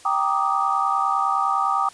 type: chord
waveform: sine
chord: Eb major seventh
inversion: first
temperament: equal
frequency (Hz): 784 / 932.3 / 1174.7 / 1244.5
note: G5 / Bb5 / D6 / Eb6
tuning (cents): 0 / 0 / 0 / 0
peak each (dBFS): -24 / -28 / -23 / -23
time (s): 0.05-1.89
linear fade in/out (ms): 5
effects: white hiss -47 dBFS RMS until 1.93 s + resampled to 22050 Hz